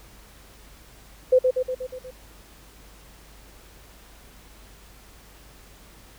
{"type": "tone with echo", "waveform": "sine", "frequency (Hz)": 510, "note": "C5", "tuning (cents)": -44, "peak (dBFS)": -12, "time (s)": [1.32, 1.39], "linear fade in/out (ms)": 10, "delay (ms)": 120, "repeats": 6, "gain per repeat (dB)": -4, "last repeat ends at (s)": 2.11, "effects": ["added 50 Hz sine -51 dBFS peak until 6.18 s", "pink hiss -51 dBFS RMS until 6.18 s"]}